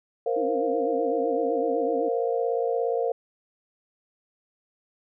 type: chord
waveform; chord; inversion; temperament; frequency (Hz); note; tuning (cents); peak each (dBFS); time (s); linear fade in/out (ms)
sine; Bb suspended second; none; equal; 466.2 / 523.3 / 698.5; Bb4 / C5 / F5; 0 / 0 / 0; -25 / -28 / -30; 0.26-3.12; 5
type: tone with vibrato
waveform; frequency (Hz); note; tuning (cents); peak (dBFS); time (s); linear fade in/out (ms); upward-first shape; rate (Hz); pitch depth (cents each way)
sine; 293.1; D4; -3; -30; 0.36-2.09; 10; sine; 7.9; 190
effects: none